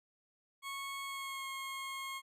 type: tone with pitch glide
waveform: 20% pulse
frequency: 1100 to 1079.9 Hz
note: C#6 to C#6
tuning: -14 to -46 cents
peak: -35 dBFS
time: 0.62-2.22 s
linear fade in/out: 50 ms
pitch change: -32 cents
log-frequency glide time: 1.05-1.47 s
effects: resampled to 32000 Hz